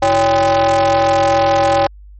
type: ring-modulated tone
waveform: square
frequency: 116.54 Hz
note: A#2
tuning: in tune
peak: -8 dBFS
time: 0.02-1.87 s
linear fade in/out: 5 ms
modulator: 678 Hz
effects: added 50 Hz sine -35 dBFS peak until 2.19 s + MP3 32 kbps